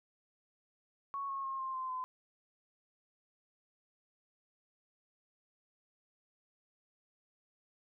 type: tone with pitch steps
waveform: sine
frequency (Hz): 1108.7 / 1090.9 / 1073.4 / 1056.2 / 1039.2 / 1022.6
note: C#6 / C#6 / C6 / C6 / C6 / C6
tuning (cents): 0 / -28 / +44 / +16 / -12 / -40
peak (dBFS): -36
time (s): 1.14-2.04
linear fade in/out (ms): 0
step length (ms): 150
effects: none